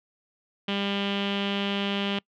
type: tone with low-pass filter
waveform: sawtooth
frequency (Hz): 199.7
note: G3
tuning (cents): +32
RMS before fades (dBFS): -28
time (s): 0.68-2.19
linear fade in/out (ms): 5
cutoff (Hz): 3100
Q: 6.4
effects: noise-tail reverb RT60 0.1 s tail -26 dB re dry